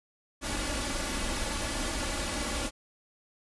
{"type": "noise with comb filter", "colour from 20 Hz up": "pink", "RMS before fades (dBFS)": -32, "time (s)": [0.41, 2.71], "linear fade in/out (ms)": 50, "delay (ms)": 3.5, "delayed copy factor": 0.7, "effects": ["resampled to 24000 Hz"]}